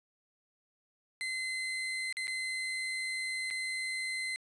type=tone with dropouts; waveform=35% pulse; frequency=2057 Hz; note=C7; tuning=30 cents flat; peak=-32 dBFS; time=1.21-4.36 s; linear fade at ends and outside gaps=0 ms; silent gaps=2.126-2.169 / 2.271-2.279 / 3.503-3.509 s; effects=resampled to 24000 Hz + 12-bit